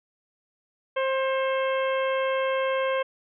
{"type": "harmonic tone with a mistuned harmonic", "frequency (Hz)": 530, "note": "C5", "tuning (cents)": 22, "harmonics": [1, 2, 3, 4, 5, 6], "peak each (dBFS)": [-24, -30, -34, -36, -38, -40], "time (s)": [0.96, 3.03], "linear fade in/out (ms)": 10, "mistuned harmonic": 4, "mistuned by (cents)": 23, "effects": []}